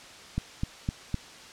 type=click train; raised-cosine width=5 ms; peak=-15 dBFS; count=4; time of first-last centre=0.38-1.143 s; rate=3.93 Hz; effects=white hiss -47 dBFS RMS until 1.52 s + low-pass 6000 Hz 12 dB/octave